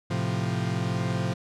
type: chord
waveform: 40% pulse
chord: F major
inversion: first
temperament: equal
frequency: 110 / 130.81 / 174.61 Hz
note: A2 / C3 / F3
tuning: 0 / 0 / 0 cents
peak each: -29 dBFS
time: 0.1-1.34 s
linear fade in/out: 10 ms
effects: low-pass 7000 Hz 12 dB/octave